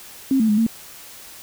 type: tone with pitch steps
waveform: sine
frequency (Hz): 267.9 / 221 / 209.8 / 226.2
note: C4 / A3 / G#3 / A3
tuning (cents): +41 / +8 / +18 / +48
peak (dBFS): -14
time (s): 0.31-0.666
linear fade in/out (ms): 2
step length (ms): 89
effects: white hiss -41 dBFS RMS until 1.42 s